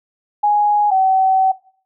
sine tone pair in turn, 830.6 / 761.4 Hz, G#5 / F#5, 0 / +49 cents, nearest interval major second, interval 151 cents, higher first, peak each -11 dBFS, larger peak neither, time 0.43-0.91 / 0.91-1.52 s, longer second, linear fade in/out 10 ms, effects noise-tail reverb RT60 0.5 s tail -20 dB re dry

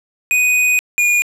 square tone pair in turn, 2489 / 2438 Hz, D#7 / D#7, 0 / -36 cents, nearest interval unison, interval 36 cents, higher first, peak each -12 / -12 dBFS, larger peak neither, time 0.31-0.79 / 0.98-1.22 s, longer first, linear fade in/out 0 ms, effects low-pass 12000 Hz 12 dB/octave

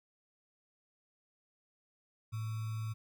sine tone with sample-and-hold, 110.1 Hz, A2, 2 cents sharp, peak -35 dBFS, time 2.32-2.94 s, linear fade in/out 20 ms, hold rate 1225 Hz, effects none

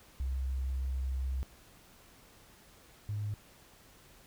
sine tone pair in turn, 65.6 / 104.13 Hz, C2 / G#2, +5 / +5 cents, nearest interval minor sixth, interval 800 cents, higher second, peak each -30 / -32 dBFS, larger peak first, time 0.2-1.43 / 3.09-3.34 s, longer first, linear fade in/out 0 ms, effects tanh soft clip ceiling -27 dBFS + pink hiss -59 dBFS RMS until 4.26 s

